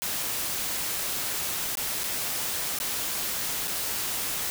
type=noise with dropouts; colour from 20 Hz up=white; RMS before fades=-30 dBFS; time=0.02-4.5 s; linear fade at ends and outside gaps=0 ms; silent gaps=1.754-1.772 / 2.035-2.04 / 2.788-2.801 / 3.674-3.679 s; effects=none